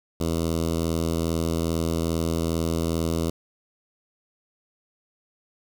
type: tone with notch filter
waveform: 10% pulse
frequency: 82.41 Hz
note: E2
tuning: in tune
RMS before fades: -25 dBFS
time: 0.2-3.3 s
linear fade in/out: 5 ms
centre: 1800 Hz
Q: 0.65
effects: 9-bit